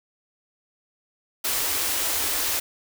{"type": "band-stop noise", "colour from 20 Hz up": "white", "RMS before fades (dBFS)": -25, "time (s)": [1.44, 2.6], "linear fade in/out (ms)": 10, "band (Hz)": [110, 250], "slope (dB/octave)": 48, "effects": []}